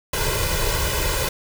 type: noise with comb filter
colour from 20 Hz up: pink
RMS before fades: -22 dBFS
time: 0.13-1.29 s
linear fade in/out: 5 ms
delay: 2 ms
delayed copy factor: +0.9
effects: none